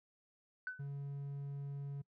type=tone with exponential decay; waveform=sine; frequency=1504 Hz; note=F#6; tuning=28 cents sharp; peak=-35 dBFS; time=0.67-0.88 s; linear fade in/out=1 ms; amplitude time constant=45 ms
type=tone; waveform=triangle; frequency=140.7 Hz; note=C#3; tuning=26 cents sharp; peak=-38 dBFS; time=0.79-2.02 s; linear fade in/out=10 ms
effects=noise-tail reverb RT60 0.1 s tail -24 dB re dry + tanh soft clip ceiling -31 dBFS